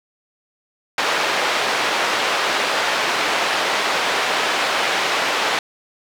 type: band-pass noise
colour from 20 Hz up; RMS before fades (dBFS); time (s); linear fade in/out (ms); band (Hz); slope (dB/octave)
pink; -20; 0.98-5.59; 2; 600 to 3900; 12
effects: none